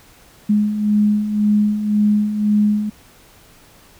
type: beating tone pair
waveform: sine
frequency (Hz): 207.8 / 209.7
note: G#3 / G#3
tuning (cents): +1 / +17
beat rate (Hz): 1.9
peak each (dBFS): -21 / -14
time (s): 0.49-2.9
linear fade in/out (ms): 10
effects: pink hiss -48 dBFS RMS until 3.99 s